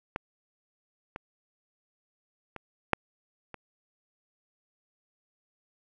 clicks, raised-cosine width 0.5 ms, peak -16 / -22 / -24 / -6 / -25 dBFS, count 5, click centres 0.161 / 1.161 / 2.563 / 2.933 / 3.543 s, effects none

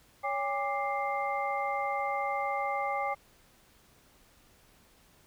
sine tone cluster, 561 / 807 / 1180 / 2097 Hz, C#5 / G#5 / D6 / C7, +21 / -50 / +8 / +3 cents, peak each -36 / -32 / -35 / -37 dBFS, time 0.23-3.15 s, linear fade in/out 20 ms, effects pink hiss -62 dBFS RMS until 5.26 s

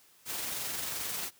white noise with amplitude modulation, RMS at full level -35 dBFS, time 0.25-1.31 s, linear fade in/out 50 ms, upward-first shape sine, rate 22.6 Hz, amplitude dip 25%, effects white hiss -62 dBFS RMS until 1.39 s + high-pass 60 Hz 12 dB/octave

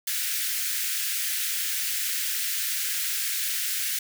white high-pass noise, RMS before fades -28 dBFS, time 0.07-3.99 s, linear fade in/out 5 ms, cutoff 1500 Hz, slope 48 dB/octave, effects none

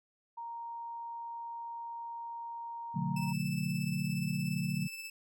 sine tone, 932.3 Hz, A#5, in tune, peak -39 dBFS, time 0.37-3.33 s, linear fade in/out 10 ms
sine chord, B minor seventh, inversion none, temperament equal with one note detuned, 123.47 / 146.83 / 181.19 / 220 Hz, B2 / D3 / F#3 / A3, 0 / 0 / -36 / 0 cents, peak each -41 / -35 / -35 / -39 dBFS, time 2.94-4.88 s, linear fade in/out 20 ms
sawtooth tone with tremolo, 2633 Hz, E7, 3 cents flat, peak -36 dBFS, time 3.16-5.1 s, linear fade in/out 5 ms, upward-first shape triangle, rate 17 Hz, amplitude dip 50%
effects none

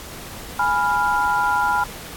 sine chord, F diminished, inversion first, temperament equal, 830.6 / 987.8 / 1396.9 Hz, Ab5 / Cb6 / F6, 0 / 0 / 0 cents, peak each -21 dBFS, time 0.59-1.84 s, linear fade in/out 5 ms, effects pink hiss -36 dBFS RMS until 2.16 s + AAC 64 kbps

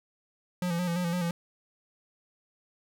square tone with vibrato, 174.61 Hz, F3, in tune, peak -28 dBFS, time 0.62-1.31 s, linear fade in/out 2 ms, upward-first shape square, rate 5.9 Hz, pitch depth 46 cents each way, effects none

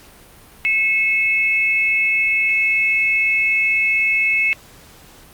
sine tone pair together, 2184 / 2600 Hz, C#7 / E7, -26 / -24 cents, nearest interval minor third, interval 302 cents, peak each -17 dBFS, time 0.65-4.53 s, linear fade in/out 0 ms, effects pink hiss -45 dBFS RMS until 5.33 s + Opus 48 kbps

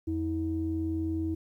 sine tone pair together, 85.5 / 321.7 Hz, F2 / E4, -36 / -42 cents, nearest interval octave + major seventh, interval 2294 cents, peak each -32 / -29 dBFS, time 0.07-1.35 s, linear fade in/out 10 ms, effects tanh soft clip ceiling -20 dBFS + 11-bit

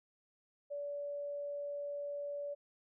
sine tone, 575 Hz, D5, 37 cents flat, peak -38 dBFS, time 0.7-2.55 s, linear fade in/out 20 ms, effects none

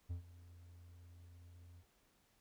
triangle tone with ADSR envelope, 87 Hz, F2, 6 cents flat, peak -36 dBFS, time 0.09-1.84 s, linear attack 20 ms, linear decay 110 ms, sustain -18 dB, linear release 53 ms, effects pink hiss -74 dBFS RMS until 2.4 s

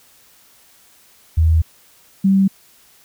sine tone pair in turn, 80.6 / 193.76 Hz, E2 / G3, -38 / -20 cents, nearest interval octave + minor third, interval 1518 cents, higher second, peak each -10 dBFS, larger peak neither, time 1.37-1.62 / 2.24-2.48 s, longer first, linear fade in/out 10 ms, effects white hiss -51 dBFS RMS until 3.04 s

